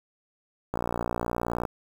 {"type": "click train", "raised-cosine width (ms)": 1, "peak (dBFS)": -14, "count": 55, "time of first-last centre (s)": [0.74, 1.652], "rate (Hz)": 59.2, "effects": ["7-bit"]}